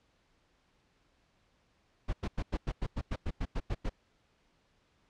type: noise bursts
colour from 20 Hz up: brown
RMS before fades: -32 dBFS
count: 13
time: 2.08-3.896 s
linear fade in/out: 10 ms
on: 52 ms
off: 95 ms
effects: pink hiss -71 dBFS RMS until 5.09 s + low-pass 5000 Hz 12 dB/octave